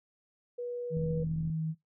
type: tone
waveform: sine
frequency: 485.5 Hz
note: B4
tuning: 30 cents flat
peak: -34 dBFS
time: 0.58-1.24 s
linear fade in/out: 10 ms
type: tone with pitch glide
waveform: sine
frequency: 159.9 to 158.98 Hz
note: D#3 to D#3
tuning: +48 to +38 cents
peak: -30 dBFS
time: 0.9-1.75 s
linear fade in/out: 50 ms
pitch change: -10 cents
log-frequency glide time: 1.54-1.62 s
type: click train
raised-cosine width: 5 ms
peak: -31 dBFS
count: 24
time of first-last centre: 0.97-1.499 s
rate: 43.5 Hz
effects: noise-tail reverb RT60 0.2 s tail -21 dB re dry